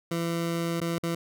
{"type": "tone with dropouts", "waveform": "20% pulse", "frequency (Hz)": 168.2, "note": "E3", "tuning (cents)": 35, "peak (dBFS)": -22, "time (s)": [0.11, 1.15], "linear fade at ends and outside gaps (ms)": 5, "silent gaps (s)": [[0.803, 0.813], [0.984, 1.033]], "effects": []}